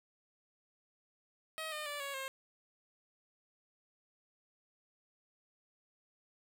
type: tone with pitch steps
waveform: 10% pulse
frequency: 634 / 607.5 / 582.1 / 557.7 / 534.4 Hz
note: D#5 / D#5 / D5 / C#5 / C5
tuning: +32 / -42 / -15 / +10 / +36 cents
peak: -31 dBFS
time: 1.58-2.28 s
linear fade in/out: 0 ms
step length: 140 ms
effects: 11-bit